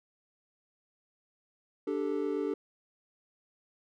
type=chord; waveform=triangle; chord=D suspended fourth; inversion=none; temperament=equal; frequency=293.7 / 392 / 440 Hz; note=D4 / G4 / A4; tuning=0 / 0 / 0 cents; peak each=-32 dBFS; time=1.87-2.54 s; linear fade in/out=5 ms; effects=none